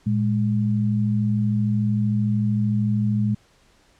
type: tone pair together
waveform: sine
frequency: 114.4 / 207.6 Hz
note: A#2 / G#3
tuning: -32 / 0 cents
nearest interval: minor seventh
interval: 1032 cents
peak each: -21 dBFS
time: 0.06-3.35 s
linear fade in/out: 10 ms
effects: pink hiss -58 dBFS RMS until 3.99 s + low-pass 8000 Hz 12 dB/octave